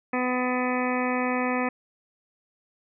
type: harmonic tone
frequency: 251.1 Hz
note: B3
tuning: 29 cents sharp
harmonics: 1 / 2 / 3 / 4 / 5 / 7 / 8 / 9 / 10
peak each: -27 / -30 / -32 / -33 / -34 / -35 / -36 / -37 / -37 dBFS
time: 0.13-1.69 s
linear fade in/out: 5 ms
effects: none